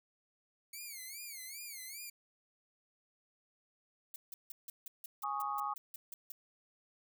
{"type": "tone with vibrato", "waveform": "5% pulse", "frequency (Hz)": 2219, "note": "C#7", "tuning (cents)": 1, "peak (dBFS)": -35, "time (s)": [0.73, 2.1], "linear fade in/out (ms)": 5, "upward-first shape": "sine", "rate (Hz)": 2.5, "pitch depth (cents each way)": 160}
{"type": "noise bursts", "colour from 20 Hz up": "violet", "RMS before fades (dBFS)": -46, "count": 13, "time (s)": [4.14, 6.32], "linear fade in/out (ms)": 2, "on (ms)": 20, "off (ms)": 160}
{"type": "chord", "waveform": "sine", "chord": "Ab suspended fourth", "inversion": "none", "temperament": "equal", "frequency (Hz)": [830.6, 1108.7, 1244.5], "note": ["Ab5", "Db6", "Eb6"], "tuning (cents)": [0, 0, 0], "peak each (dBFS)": -39, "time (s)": [5.23, 5.74], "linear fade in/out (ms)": 10}
{"effects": []}